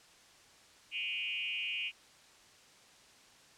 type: tone with frequency modulation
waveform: sine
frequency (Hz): 2646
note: E7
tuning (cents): +6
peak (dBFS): -34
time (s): 0.91-1.92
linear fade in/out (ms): 50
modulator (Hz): 189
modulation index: 1.8
effects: white hiss -60 dBFS RMS until 3.57 s + low-pass 7000 Hz 12 dB/octave